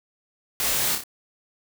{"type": "noise with echo", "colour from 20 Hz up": "white", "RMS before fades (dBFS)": -25, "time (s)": [0.6, 0.95], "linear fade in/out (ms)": 0, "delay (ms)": 29, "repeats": 3, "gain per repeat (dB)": -5, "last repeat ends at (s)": 1.037, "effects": []}